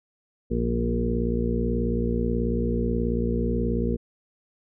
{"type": "harmonic tone with a mistuned harmonic", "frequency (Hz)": 58.4, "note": "A#1", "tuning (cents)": 4, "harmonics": [1, 2, 3, 4, 6, 7, 8], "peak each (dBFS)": [-27, -32, -31, -27, -33, -33, -31], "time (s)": [0.5, 3.97], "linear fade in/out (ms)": 20, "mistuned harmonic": 2, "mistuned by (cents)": 17, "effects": []}